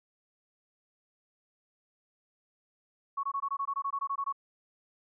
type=tone bursts; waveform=sine; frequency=1108.7 Hz; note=C#6; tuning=in tune; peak=-29 dBFS; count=14; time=3.17-4.326 s; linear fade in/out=10 ms; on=64 ms; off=20 ms; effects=none